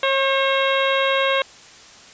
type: harmonic tone with a mistuned harmonic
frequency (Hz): 542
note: C#5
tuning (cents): -39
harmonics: 1 / 2 / 3 / 4 / 5 / 6 / 7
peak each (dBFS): -20 / -23 / -25 / -26 / -27 / -28 / -28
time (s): 0.03-1.42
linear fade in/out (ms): 2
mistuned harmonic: 3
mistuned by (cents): -28
effects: white hiss -44 dBFS RMS until 2.13 s + resampled to 16000 Hz